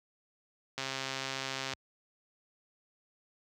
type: click train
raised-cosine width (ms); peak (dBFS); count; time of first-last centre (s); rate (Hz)
0.2; -18; 129; 0.78-1.735; 134
effects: high-pass 60 Hz 12 dB/octave